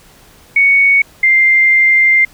sine tone pair in turn, 2226 / 2096 Hz, C#7 / C7, +7 / +2 cents, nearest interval minor second, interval 105 cents, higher first, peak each -6 dBFS, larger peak neither, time 0.56-1.02 / 1.23-2.25 s, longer second, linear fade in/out 5 ms, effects pink hiss -44 dBFS RMS until 2.33 s

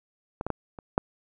clicks, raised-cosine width 1 ms, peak -17 / -16 / -13 / -26 / -7 dBFS, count 5, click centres 0.411 / 0.466 / 0.503 / 0.788 / 0.979 s, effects none

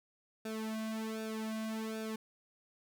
sawtooth tone with flanger, 220 Hz, A3, in tune, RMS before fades -39 dBFS, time 0.45-2.16 s, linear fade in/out 5 ms, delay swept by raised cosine 0.97 to 2.37 ms, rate 1.3 Hz, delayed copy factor -1, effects none

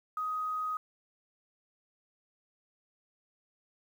sine tone with quantisation, 1254 Hz, D#6, 13 cents sharp, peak -31 dBFS, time 0.17-0.77 s, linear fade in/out 2 ms, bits 10, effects none

